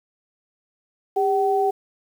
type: tone pair together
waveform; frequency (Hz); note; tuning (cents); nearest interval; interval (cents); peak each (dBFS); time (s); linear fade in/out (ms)
sine; 400.5 / 763; G4 / G5; +37 / -47; major seventh; 1116; -20; 1.16-1.71; 10
effects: 8-bit

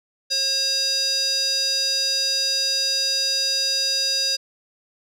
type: tone with band-pass filter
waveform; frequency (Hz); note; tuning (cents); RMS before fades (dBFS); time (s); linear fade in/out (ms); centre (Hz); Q
square; 540; C#5; -45; -22; 0.3-4.37; 20; 5100; 8.7
effects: none

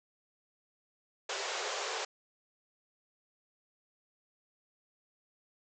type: band-pass noise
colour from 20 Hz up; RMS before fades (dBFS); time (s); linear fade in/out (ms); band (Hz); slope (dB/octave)
pink; -37; 1.29-2.05; 5; 380 to 7500; 96
effects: none

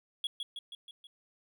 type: tone with echo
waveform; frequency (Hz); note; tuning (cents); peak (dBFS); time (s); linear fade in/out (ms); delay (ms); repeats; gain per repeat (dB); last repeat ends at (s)
triangle; 3343; G#7; +11; -29; 0.24-0.27; 2; 160; 5; -4; 1.07
effects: none

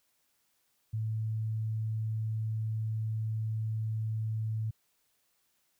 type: tone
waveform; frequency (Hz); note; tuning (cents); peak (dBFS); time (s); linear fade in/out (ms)
sine; 110; A2; 0; -30; 0.93-4.71; 10
effects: white hiss -74 dBFS RMS until 5.79 s

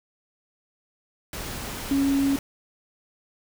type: tone in noise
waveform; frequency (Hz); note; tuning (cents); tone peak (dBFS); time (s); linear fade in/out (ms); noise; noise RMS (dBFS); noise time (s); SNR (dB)
sine; 276; C#4; -7; -19; 1.91-2.36; 2; pink; -34; 1.33-2.39; +12
effects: none

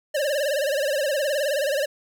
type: tone with vibrato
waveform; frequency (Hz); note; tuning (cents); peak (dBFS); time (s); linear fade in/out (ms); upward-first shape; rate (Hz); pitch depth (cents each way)
square; 571; D5; -49; -22; 0.14-1.86; 10; sine; 19; 120
effects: none

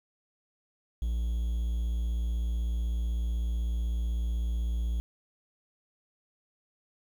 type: tone with quantisation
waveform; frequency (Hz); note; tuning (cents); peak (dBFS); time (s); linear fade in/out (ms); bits
triangle; 58; A#1; -8; -25; 1.02-5; 0; 9
effects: none

